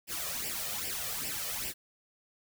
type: noise with flanger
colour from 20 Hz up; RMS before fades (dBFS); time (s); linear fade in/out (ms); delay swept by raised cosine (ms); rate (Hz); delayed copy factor
white; -36; 0.07-1.74; 50; 0.38 to 1.68; 2.5; +0.75
effects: none